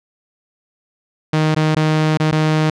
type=tone with dropouts; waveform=sawtooth; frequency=155.56 Hz; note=D#3; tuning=in tune; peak=-9 dBFS; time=1.33-2.7 s; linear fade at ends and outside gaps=5 ms; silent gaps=1.547-1.563 / 1.749-1.764 / 2.174-2.199 / 2.313-2.323 s; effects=low-pass 5000 Hz 12 dB/octave